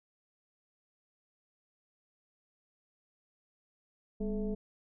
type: tone with frequency modulation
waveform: sine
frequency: 201.5 Hz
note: G3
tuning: 48 cents sharp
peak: -31 dBFS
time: 4.2-4.55 s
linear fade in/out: 10 ms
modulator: 228 Hz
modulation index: 1.1
effects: none